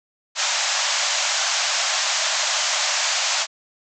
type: band-pass noise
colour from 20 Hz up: white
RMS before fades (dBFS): -22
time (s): 0.35-3.47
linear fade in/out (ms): 50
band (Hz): 570 to 7400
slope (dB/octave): 96
effects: none